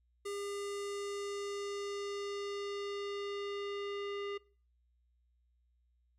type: tone with low-pass filter sweep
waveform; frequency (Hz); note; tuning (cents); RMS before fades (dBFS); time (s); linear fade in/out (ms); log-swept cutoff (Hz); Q
square; 403.5; G#4; -50; -40; 0.25-4.38; 10; 9700 to 2900; 1.5
effects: noise-tail reverb RT60 0.4 s tail -21 dB re dry + added 60 Hz sine -70 dBFS peak until 6.18 s